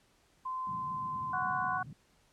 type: tone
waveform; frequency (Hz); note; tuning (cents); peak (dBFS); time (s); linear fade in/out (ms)
sine; 1033; C6; -22; -34; 0.45-1.78; 10
type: band-pass noise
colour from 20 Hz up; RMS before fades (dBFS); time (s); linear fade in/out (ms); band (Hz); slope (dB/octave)
pink; -48; 0.67-1.93; 2; 110 to 210; 24
type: harmonic tone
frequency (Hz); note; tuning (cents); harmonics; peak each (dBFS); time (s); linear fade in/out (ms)
370; F#4; 0; 2 / 3 / 4; -36 / -36 / -36; 1.33-1.83; 5
effects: pink hiss -68 dBFS RMS until 2.32 s + low-pass 10000 Hz 12 dB/octave